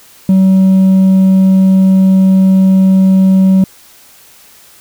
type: tone with hard clipping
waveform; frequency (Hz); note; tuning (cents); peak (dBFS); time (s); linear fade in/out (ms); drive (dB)
triangle; 190; F#3; +46; -3; 0.29-3.64; 2; 1
effects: white hiss -41 dBFS RMS until 4.8 s